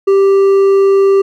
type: tone with hard clipping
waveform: triangle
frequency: 392 Hz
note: G4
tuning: in tune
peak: -7 dBFS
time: 0.07-1.22 s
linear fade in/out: 10 ms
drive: 7 dB
effects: none